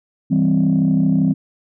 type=chord; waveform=sine; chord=C major; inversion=first; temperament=just; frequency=163.52 / 196.22 / 261.6 Hz; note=E3 / G3 / C4; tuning=-14 / +2 / 0 cents; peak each=-16 dBFS; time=0.3-1.34 s; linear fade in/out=20 ms; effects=tanh soft clip ceiling -7 dBFS